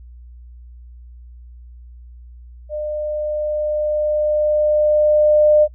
sine tone with level ramp, 603 Hz, D5, 46 cents sharp, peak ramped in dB -22 to -8 dBFS, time 2.69-5.68 s, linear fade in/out 50 ms, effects noise-tail reverb RT60 0.1 s tail -25 dB re dry + added 60 Hz sine -37 dBFS peak until 5.74 s

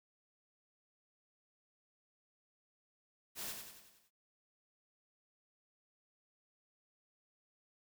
white noise with echo, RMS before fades -43 dBFS, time 3.35-3.55 s, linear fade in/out 50 ms, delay 93 ms, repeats 6, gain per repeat -5 dB, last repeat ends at 4.108 s, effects none

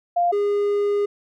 sine / triangle tone pair in turn, 698.5 / 408.7 Hz, F5 / G#4, 0 / -28 cents, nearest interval major sixth, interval 928 cents, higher first, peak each -16 dBFS, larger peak neither, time 0.16-0.32 / 0.32-1.06 s, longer second, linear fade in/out 10 ms, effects none

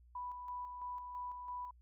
sine tone with tremolo, 987.8 Hz, B5, in tune, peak -40 dBFS, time 0.15-1.71 s, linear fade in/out 5 ms, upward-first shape square, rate 3 Hz, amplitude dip 40%, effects added 60 Hz sine -60 dBFS peak until 1.81 s

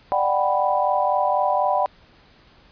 sine chord, G major seventh, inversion second, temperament equal with one note detuned, 592.4 / 740 / 784 / 987.8 Hz, D5 / F#5 / G5 / B5, +15 / 0 / 0 / 0 cents, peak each -23 dBFS, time 0.12-1.86 s, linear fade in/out 0 ms, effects pink hiss -53 dBFS RMS until 2.71 s + resampled to 11025 Hz

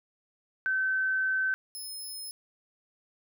sine / 15% pulse tone pair in turn, 1535 / 5174 Hz, G6 / E8, -37 / -33 cents, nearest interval octave + major sixth, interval 2104 cents, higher second, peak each -25 / -32 dBFS, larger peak first, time 0.66-1.54 / 1.75-2.31 s, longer first, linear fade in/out 0 ms, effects none

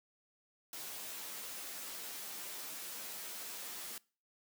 white noise with comb filter, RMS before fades -45 dBFS, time 0.73-3.98 s, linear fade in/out 2 ms, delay 12 ms, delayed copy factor -0.6, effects noise-tail reverb RT60 0.4 s tail -24 dB re dry + high-pass 200 Hz 12 dB/octave

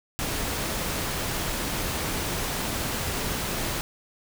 pink noise, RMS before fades -29 dBFS, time 0.19-3.81 s, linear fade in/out 0 ms, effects none

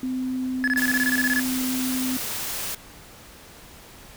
sine tone, 257.1 Hz, C4, 30 cents flat, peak -24 dBFS, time 0.03-2.17 s, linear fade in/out 2 ms
triangle tone bursts, 1710 Hz, A6, 50 cents flat, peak -18 dBFS, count 13, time 0.64-1.396 s, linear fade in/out 0 ms, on 36 ms, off 24 ms
white noise, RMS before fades -30 dBFS, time 0.77-2.75 s, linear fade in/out 5 ms
effects pink hiss -46 dBFS RMS until 4.16 s

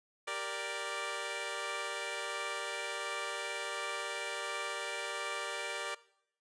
10% pulse chord, G minor, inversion none, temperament equal, 392 / 466.2 / 587.3 Hz, G4 / Bb4 / D5, 0 / 0 / 0 cents, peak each -36 / -33 / -31 dBFS, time 0.27-5.95 s, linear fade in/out 10 ms, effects noise-tail reverb RT60 0.7 s tail -19 dB re dry + resampled to 22050 Hz

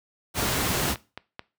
pink noise, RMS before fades -25 dBFS, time 0.34-0.96 s, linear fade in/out 50 ms
click train, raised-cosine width 0.3 ms, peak -19 dBFS, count 4, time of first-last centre 0.74-1.394 s, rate 4.59 Hz
effects noise-tail reverb RT60 0.3 s tail -19 dB re dry + high-pass 60 Hz 12 dB/octave

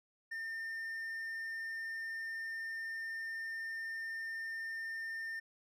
triangle tone, 1808 Hz, A6, 47 cents sharp, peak -37 dBFS, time 0.31-5.4 s, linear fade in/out 10 ms, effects none

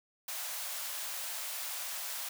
white high-pass noise, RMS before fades -39 dBFS, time 0.28-2.29 s, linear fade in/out 5 ms, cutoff 560 Hz, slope 48 dB/octave, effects none

